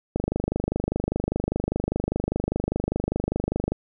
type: click train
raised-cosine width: 2 ms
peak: -10 dBFS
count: 90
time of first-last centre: 0.16-3.72 s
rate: 25 Hz
effects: none